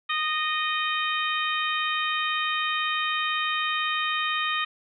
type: harmonic tone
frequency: 618 Hz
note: D#5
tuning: 12 cents flat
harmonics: 2 / 3 / 4 / 5 / 6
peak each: -28 / -30 / -31 / -32 / -33 dBFS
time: 0.09-4.65 s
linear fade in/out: 10 ms
effects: none